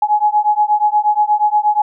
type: beating tone pair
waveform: sine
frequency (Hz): 837 / 845.4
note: G#5 / G#5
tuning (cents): +13 / +31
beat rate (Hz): 8.4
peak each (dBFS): -14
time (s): 0.02-1.82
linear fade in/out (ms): 5
effects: none